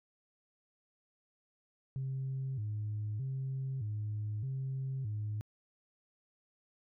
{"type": "tone with vibrato", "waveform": "sine", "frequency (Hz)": 118.7, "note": "A#2", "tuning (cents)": 32, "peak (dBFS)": -33, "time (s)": [1.96, 5.41], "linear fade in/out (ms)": 0, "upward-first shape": "square", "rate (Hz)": 0.81, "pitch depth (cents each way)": 200, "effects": ["tanh soft clip ceiling -31 dBFS"]}